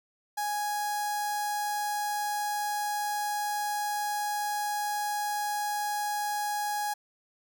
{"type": "tone with notch filter", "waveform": "sawtooth", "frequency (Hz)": 830.6, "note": "G#5", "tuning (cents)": 0, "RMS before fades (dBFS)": -31, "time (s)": [0.37, 6.94], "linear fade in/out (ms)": 10, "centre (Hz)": 2700, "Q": 0.99, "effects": []}